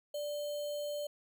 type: tone with sample-and-hold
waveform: sine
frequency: 587.3 Hz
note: D5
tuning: in tune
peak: -35 dBFS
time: 0.14-1.07 s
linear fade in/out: 5 ms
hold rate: 3675 Hz
effects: none